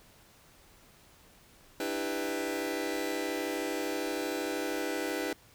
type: chord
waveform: sawtooth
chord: E minor seventh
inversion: third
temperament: just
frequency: 296.7 / 329.6 / 395.6 / 494.4 Hz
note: D4 / E4 / G4 / B4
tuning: +18 / 0 / +16 / +2 cents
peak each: -33 dBFS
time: 1.8-5.33 s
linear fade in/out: 2 ms
effects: pink hiss -59 dBFS RMS until 5.54 s